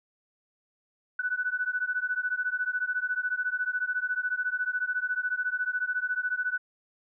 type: beating tone pair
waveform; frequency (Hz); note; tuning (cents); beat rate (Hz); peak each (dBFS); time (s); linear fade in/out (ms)
sine; 1483 / 1497; F#6 / F#6; +4 / +20; 14; -30; 1.19-6.58; 5
effects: none